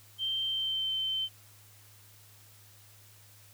sine tone with pitch glide, 3136 to 3091 Hz, G7 to G7, 0 to -25 cents, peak -29 dBFS, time 0.18-1.29 s, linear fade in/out 50 ms, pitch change -25 cents, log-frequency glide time 0.44-0.94 s, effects added 103 Hz sine -58 dBFS peak until 3.53 s + white hiss -58 dBFS RMS until 3.53 s

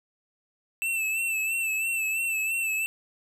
square tone with vibrato, 2652 Hz, E7, 10 cents sharp, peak -26 dBFS, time 0.82-2.86 s, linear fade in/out 0 ms, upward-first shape sine, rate 3 Hz, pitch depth 45 cents each way, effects none

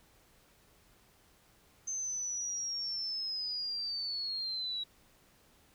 sine linear sweep, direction down, 6272 to 3866 Hz, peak -34 dBFS, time 1.87-4.84 s, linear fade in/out 10 ms, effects pink hiss -65 dBFS RMS until 5.74 s

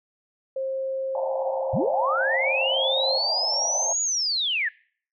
sine tone, 532 Hz, C5, 29 cents sharp, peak -25 dBFS, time 0.56-3.18 s, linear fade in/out 5 ms
pink band-pass noise, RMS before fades -31 dBFS, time 1.15-3.93 s, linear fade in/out 2 ms, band 540 to 920 Hz, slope 96 dB/octave
sine linear two-way sweep, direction up then down, 82.41 to 6820 to 1645 Hz, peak -22 dBFS, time 1.73-4.69 s, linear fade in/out 10 ms, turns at 4.02 s
effects noise-tail reverb RT60 0.5 s tail -23 dB re dry

